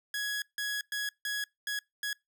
sawtooth tone bursts at uneven times, 1671 Hz, G#6, 10 cents sharp, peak -28 dBFS, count 6, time 0.14-0.42 / 0.58-0.81 / 0.92-1.09 / 1.25-1.44 / 1.67-1.79 / 2.03-2.13 s, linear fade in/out 2 ms, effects noise-tail reverb RT60 0.2 s tail -25 dB re dry

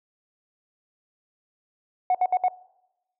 sine tone bursts, 734 Hz, F#5, 14 cents flat, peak -16 dBFS, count 4, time 2.1-2.483 s, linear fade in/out 2 ms, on 47 ms, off 65 ms, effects noise-tail reverb RT60 0.9 s tail -21 dB re dry + tanh soft clip ceiling -15 dBFS

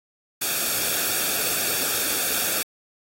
white noise with comb filter, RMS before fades -24 dBFS, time 0.41-2.63 s, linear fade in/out 10 ms, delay 0.99 ms, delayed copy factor -0.6, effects AAC 48 kbps

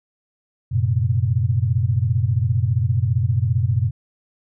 sine tone cluster, 93 / 115.8 / 130.8 Hz, F#2 / A#2 / C3, +9 / -11 / 0 cents, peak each -21 / -19 / -22 dBFS, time 0.71-3.91 s, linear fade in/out 20 ms, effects none

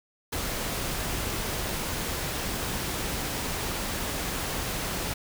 pink noise, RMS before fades -31 dBFS, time 0.32-5.14 s, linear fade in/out 10 ms, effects none

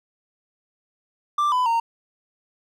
triangle tone with pitch steps, 1179 / 1002 / 922 Hz, D6 / B5 / A#5, +6 / +25 / -19 cents, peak -16 dBFS, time 1.38-1.8 s, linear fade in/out 5 ms, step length 140 ms, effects none

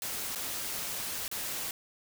white noise with dropouts, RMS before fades -36 dBFS, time 0.02-1.71 s, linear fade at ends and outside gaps 1 ms, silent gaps 0.35-0.357 / 1.28-1.314 s, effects none

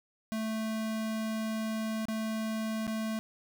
square tone with dropouts, 220 Hz, A3, in tune, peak -32 dBFS, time 0.32-3.19 s, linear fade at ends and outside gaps 0 ms, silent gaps 2.054-2.084 / 2.868-2.877 s, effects none

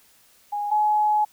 sine tone pair in turn, 825 / 845.7 Hz, G#5 / G#5, -12 / +31 cents, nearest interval unison, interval 43 cents, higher second, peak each -24 / -17 dBFS, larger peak second, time 0.52-0.71 / 0.71-1.25 s, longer second, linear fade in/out 10 ms, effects white hiss -57 dBFS RMS until 1.32 s

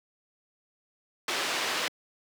white low-pass noise, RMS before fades -30 dBFS, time 1.28-1.88 s, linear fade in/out 2 ms, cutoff 3800 Hz, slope 12 dB/octave, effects high-pass 300 Hz 12 dB/octave

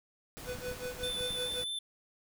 pink noise, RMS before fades -46 dBFS, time 0.37-1.64 s, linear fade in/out 0 ms
square tone with tremolo, 497.9 Hz, B4, 14 cents sharp, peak -36 dBFS, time 0.45-1.64 s, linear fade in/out 50 ms, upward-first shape sine, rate 5.4 Hz, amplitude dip 90%
clicks, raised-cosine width 5 ms, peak -34 dBFS, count 9, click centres 0.492 / 0.553 / 0.587 / 0.684 / 0.714 / 0.854 / 1.033 / 1.209 / 1.307 s
square tone with vibrato, 3520 Hz, A7, in tune, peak -35 dBFS, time 1.03-1.79 s, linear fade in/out 5 ms, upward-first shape square, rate 4.7 Hz, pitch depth 11 cents each way
effects none

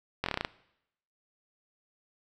slowing click train, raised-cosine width 0.3 ms, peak -13 dBFS, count 8, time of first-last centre 0.24-0.449 s, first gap 22 ms, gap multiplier 1.1, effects noise-tail reverb RT60 0.8 s tail -20 dB re dry

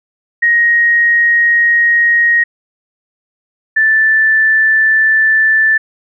sine tone pair in turn, 1878 / 1761.1 Hz, A#6 / A6, +12 / +1 cents, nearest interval minor second, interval 111 cents, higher first, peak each -7 dBFS, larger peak neither, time 0.42-2.44 / 3.76-5.78 s, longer neither, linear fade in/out 10 ms, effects none

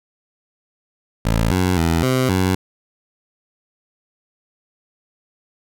15% pulse tone with pitch steps, 55.7 / 91.7 / 82.7 / 129.3 / 93.1 Hz, A1 / F#2 / E2 / C3 / F#2, +22 / -15 / +6 / -20 / +11 cents, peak -9 dBFS, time 1.25-2.55 s, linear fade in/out 5 ms, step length 260 ms, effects none

